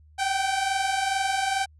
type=tone pair together; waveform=sawtooth; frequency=760 / 782.3 Hz; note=F#5 / G5; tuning=+46 / -4 cents; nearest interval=minor second; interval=50 cents; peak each=-25 / -21 dBFS; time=0.18-1.66 s; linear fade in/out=20 ms; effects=added 76 Hz sine -51 dBFS peak until 1.79 s + resampled to 24000 Hz